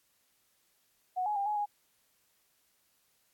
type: tone with pitch steps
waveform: sine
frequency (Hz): 736 / 839 / 799 / 841 / 826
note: F#5 / G#5 / G5 / G#5 / G#5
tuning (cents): -9 / +17 / +33 / +22 / -10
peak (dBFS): -29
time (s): 1.16-1.66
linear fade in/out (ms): 20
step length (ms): 100
effects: white hiss -72 dBFS RMS until 3.33 s + AAC 64 kbps